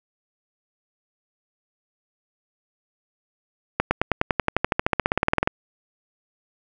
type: accelerating click train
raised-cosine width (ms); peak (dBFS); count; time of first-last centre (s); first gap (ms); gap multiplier
0.5; -3; 24; 3.8-5.475; 110; 0.96
effects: none